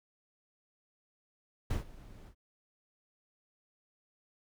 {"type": "noise with ADSR envelope", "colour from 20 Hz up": "brown", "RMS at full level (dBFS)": -30, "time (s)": [1.7, 2.35], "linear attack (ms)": 8, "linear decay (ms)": 130, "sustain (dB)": -21, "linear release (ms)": 78, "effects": []}